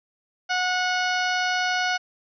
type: harmonic tone with a mistuned harmonic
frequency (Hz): 731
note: F#5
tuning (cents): -21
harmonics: 1 / 2 / 3 / 4 / 5 / 6 / 7 / 8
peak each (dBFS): -26 / -25 / -31 / -32 / -39 / -35 / -36 / -38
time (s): 0.49-1.98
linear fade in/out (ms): 20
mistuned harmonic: 8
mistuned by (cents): +17
effects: none